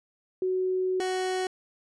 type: tone pair in turn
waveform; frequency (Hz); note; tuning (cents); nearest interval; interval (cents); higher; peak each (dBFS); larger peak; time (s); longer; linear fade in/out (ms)
sine / 30% pulse; 371.6 / 371.6; F#4 / F#4; +7 / +7; unison; 0; neither; -24; neither; 0.42-1 / 1-1.47; first; 2
effects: resampled to 22050 Hz